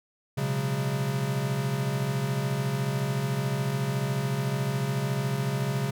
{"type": "tone cluster", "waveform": "square", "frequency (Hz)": [122.6, 136.5, 181.8, 203.7], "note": ["B2", "C#3", "F#3", "G#3"], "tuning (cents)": [-12, -26, -30, -33], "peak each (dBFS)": [-35, -28, -37, -37], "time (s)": [0.37, 5.91], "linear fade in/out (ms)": 10, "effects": []}